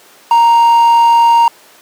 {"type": "tone with quantisation", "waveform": "triangle", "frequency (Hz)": 932, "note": "A#5", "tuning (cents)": -1, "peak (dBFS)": -3, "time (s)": [0.31, 1.48], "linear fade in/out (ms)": 2, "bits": 5, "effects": ["pink hiss -42 dBFS RMS until 1.81 s", "high-pass 400 Hz 12 dB/octave"]}